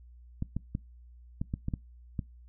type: clicks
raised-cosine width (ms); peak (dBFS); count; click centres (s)
5; -19; 8; 0.424 / 0.566 / 0.751 / 1.415 / 1.539 / 1.684 / 1.738 / 2.192
effects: noise-tail reverb RT60 0.2 s tail -23 dB re dry + added 60 Hz sine -50 dBFS peak until 2.48 s